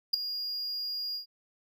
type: tone with ADSR envelope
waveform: triangle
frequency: 4843 Hz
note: D#8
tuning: 48 cents flat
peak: -17 dBFS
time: 0.13-1.26 s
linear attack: 11 ms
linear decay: 5 ms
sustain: -14 dB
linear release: 110 ms
effects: none